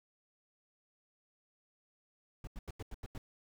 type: noise bursts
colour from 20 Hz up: brown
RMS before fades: -43 dBFS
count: 7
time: 2.44-3.18 s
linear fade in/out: 2 ms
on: 32 ms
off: 86 ms
effects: none